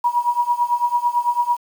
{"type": "tone with tremolo", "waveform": "sine", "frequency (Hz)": 962, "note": "B5", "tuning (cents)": -46, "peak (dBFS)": -12, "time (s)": [0.04, 1.57], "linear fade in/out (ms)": 5, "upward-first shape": "triangle", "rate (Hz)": 9, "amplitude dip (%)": 95, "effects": ["7-bit"]}